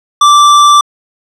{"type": "tone", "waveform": "square", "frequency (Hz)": 1171, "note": "D6", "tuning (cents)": -5, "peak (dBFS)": -3, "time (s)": [0.21, 0.81], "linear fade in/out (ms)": 5, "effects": ["low-pass 7000 Hz 12 dB/octave"]}